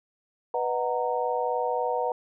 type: chord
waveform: sine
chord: B major seventh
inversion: none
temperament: just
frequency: 493.9 / 617.4 / 740.8 / 926 Hz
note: B4 / D#5 / F#5 / A#5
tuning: 0 / -14 / +2 / -12 cents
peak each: -28 / -33 / -30 / -30 dBFS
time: 0.54-2.12 s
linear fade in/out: 2 ms
effects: none